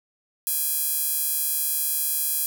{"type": "tone with high-pass filter", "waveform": "sawtooth", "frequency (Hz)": 825, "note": "G#5", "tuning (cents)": -12, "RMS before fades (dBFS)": -25, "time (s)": [0.47, 2.46], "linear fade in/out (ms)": 0, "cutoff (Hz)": 11000, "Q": 1, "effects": []}